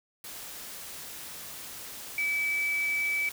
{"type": "tone in noise", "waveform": "sine", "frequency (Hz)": 2300, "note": "D7", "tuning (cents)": -37, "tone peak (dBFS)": -26, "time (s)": [2.18, 3.29], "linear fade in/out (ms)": 2, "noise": "white", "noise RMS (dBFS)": -42, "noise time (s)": [0.24, 3.32], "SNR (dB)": 13, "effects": []}